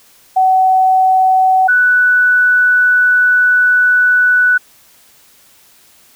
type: tone pair in turn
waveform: sine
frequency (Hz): 753 / 1484.8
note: F#5 / F#6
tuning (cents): +30 / +6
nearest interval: octave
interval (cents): 1176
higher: second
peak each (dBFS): -7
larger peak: neither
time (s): 0.36-1.68 / 1.68-4.58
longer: second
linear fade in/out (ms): 10
effects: white hiss -47 dBFS RMS until 6.15 s